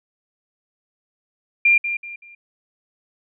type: tone with echo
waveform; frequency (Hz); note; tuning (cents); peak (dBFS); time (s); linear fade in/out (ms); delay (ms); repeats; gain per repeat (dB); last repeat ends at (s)
sine; 2391; D7; +30; -11; 1.65-1.78; 5; 190; 3; -10; 2.35
effects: none